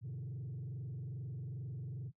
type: tone with frequency modulation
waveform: sine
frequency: 127.6 Hz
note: C3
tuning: 43 cents flat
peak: -38 dBFS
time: 0.01-2.12 s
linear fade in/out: 50 ms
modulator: 22.4 Hz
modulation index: 1.1
effects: noise-tail reverb RT60 0.1 s tail -22 dB re dry + tanh soft clip ceiling -39 dBFS